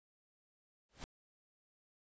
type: noise with exponential growth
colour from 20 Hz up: pink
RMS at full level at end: -44 dBFS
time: 0.89-1.04 s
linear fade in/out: 0 ms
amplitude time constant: 32 ms
effects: resampled to 16000 Hz